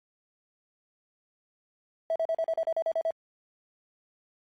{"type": "tone bursts", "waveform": "triangle", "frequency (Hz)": 653, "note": "E5", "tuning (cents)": -17, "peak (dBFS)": -21, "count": 11, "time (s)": [2.1, 3.107], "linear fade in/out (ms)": 2, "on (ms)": 57, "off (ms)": 38, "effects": ["tanh soft clip ceiling -22 dBFS", "AAC 64 kbps"]}